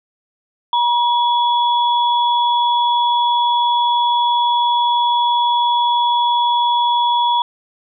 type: tone pair together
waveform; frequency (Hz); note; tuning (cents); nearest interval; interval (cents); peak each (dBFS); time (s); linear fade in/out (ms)
sine; 957 / 3383; A#5 / G#7; +45 / +31; octave + minor seventh; 2186; -13 / -21; 0.73-7.42; 2
effects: none